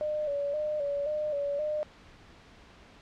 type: tone with vibrato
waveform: sine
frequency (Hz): 587.3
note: D5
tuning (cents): 0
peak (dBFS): -28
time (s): 0.01-1.83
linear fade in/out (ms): 0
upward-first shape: square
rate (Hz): 1.9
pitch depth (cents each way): 53
effects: pink hiss -54 dBFS RMS until 3.01 s + low-pass 4000 Hz 12 dB/octave